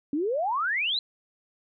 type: exponential sweep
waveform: sine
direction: up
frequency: 273.3 to 4161 Hz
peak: -24 dBFS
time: 0.13-0.99 s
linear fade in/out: 2 ms
effects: none